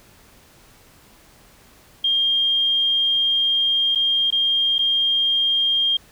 sine tone with dropouts, 3212 Hz, G7, 41 cents sharp, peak -16 dBFS, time 2.04-5.97 s, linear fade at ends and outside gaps 5 ms, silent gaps 3.95-3.956 / 4.305-4.324 / 4.783-4.79 s, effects pink hiss -51 dBFS RMS until 6.11 s

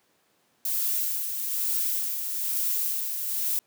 violet noise with tremolo, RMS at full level -26 dBFS, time 0.65-3.59 s, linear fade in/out 2 ms, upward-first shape sine, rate 1.1 Hz, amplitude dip 45%, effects pink hiss -67 dBFS RMS until 3.66 s + high-pass 200 Hz 12 dB/octave

